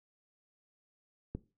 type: click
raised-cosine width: 3 ms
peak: -24 dBFS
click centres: 1.35 s
effects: noise-tail reverb RT60 0.3 s tail -17 dB re dry